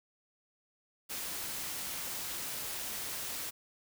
white noise, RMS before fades -39 dBFS, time 1.09-3.51 s, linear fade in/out 20 ms, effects none

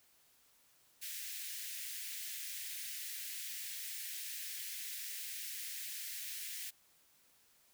white high-pass noise, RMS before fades -44 dBFS, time 1.01-6.71 s, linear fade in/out 20 ms, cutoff 1700 Hz, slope 48 dB/octave, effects white hiss -69 dBFS RMS until 7.73 s

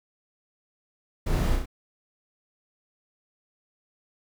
brown noise with echo, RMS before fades -26 dBFS, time 1.26-1.56 s, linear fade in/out 10 ms, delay 33 ms, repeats 3, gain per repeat -3 dB, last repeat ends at 1.659 s, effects none

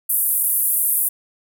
pink band-pass noise, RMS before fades -19 dBFS, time 0.09-1.09 s, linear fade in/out 10 ms, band 10000 to 15000 Hz, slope 48 dB/octave, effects none

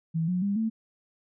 sine tone with pitch steps, 162.9 / 180.75 / 200.6 / 222.5 Hz, E3 / F#3 / G3 / A3, -20 / -40 / +40 / +20 cents, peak -24 dBFS, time 0.14-0.7 s, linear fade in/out 20 ms, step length 140 ms, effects none

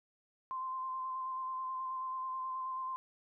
sine tone with vibrato, 1041 Hz, C6, 9 cents flat, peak -36 dBFS, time 0.51-2.96 s, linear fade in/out 0 ms, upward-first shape square, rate 9.3 Hz, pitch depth 15 cents each way, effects none

